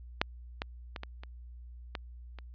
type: clicks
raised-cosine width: 0.3 ms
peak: -9 / -17 / -22 / -23 / -29 / -19 / -30 dBFS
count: 7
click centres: 0.215 / 0.619 / 0.962 / 1.034 / 1.235 / 1.952 / 2.387 s
effects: added 60 Hz sine -45 dBFS peak until 2.54 s + resampled to 11025 Hz